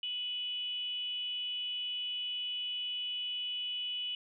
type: tone with frequency modulation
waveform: sine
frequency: 2960 Hz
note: F#7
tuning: in tune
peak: -34 dBFS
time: 0.03-4.15 s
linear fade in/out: 2 ms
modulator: 438 Hz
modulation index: 0.35
effects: none